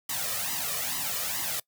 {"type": "noise with flanger", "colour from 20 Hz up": "white", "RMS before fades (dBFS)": -31, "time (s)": [0.09, 1.6], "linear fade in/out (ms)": 5, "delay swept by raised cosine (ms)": [1, 1.69], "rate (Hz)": 2.3, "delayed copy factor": 0.8, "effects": ["noise-tail reverb RT60 0.1 s tail -23 dB re dry", "high-pass 100 Hz 12 dB/octave"]}